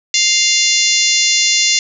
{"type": "harmonic tone", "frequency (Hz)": 698.5, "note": "F5", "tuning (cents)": 0, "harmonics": [3, 4, 5, 6, 7, 8, 9, 10], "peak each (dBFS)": [-19, -19, -19, -19, -19, -19, -19, -19], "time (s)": [0.14, 1.79], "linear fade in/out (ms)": 2, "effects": []}